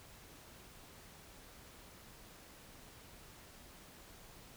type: silence
effects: pink hiss -57 dBFS RMS until 4.56 s